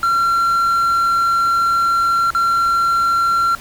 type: tone with dropouts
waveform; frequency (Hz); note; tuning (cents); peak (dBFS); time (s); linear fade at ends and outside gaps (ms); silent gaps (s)
triangle; 1367; F6; -37; -11; 0.03-3.55; 1; 2.305-2.349
effects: pink hiss -37 dBFS RMS until 3.6 s